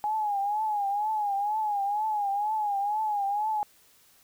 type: tone with vibrato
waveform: sine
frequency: 831 Hz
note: G#5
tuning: 1 cent sharp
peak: -25 dBFS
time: 0.04-3.63 s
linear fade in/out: 0 ms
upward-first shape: triangle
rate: 2.1 Hz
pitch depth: 99 cents each way
effects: white hiss -60 dBFS RMS until 4.23 s